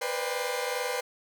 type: tone cluster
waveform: sawtooth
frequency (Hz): 486.6 / 509 / 594 / 798 / 2111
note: B4 / C5 / D5 / G5 / C7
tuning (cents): -26 / -48 / +20 / +31 / +15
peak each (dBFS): -30 / -30 / -34 / -33 / -35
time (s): 0.01-1.01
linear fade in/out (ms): 10
effects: none